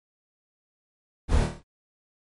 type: noise with echo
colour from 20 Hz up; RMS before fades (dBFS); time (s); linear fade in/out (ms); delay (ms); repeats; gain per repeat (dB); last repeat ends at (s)
brown; -22; 1.28-1.48; 50; 26; 6; -4; 1.636
effects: MP3 48 kbps